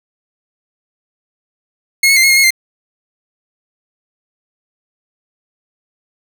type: tone with pitch steps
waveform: sawtooth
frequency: 2164 / 2198 / 2086 / 2169 / 2134 / 2172 / 2093 Hz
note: C#7 / C#7 / C7 / C#7 / C7 / C#7 / C7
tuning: -42 / -15 / -6 / -38 / +34 / -36 / 0 cents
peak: -4 dBFS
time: 2.03-2.506 s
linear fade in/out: 5 ms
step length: 68 ms
effects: none